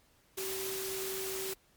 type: tone in noise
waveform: sine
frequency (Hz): 382.8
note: G4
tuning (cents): -41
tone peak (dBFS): -38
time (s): 0.37-1.54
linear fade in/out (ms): 10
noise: white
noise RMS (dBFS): -39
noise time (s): 0.37-1.54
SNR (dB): -2
effects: pink hiss -67 dBFS RMS until 1.76 s + MP3 96 kbps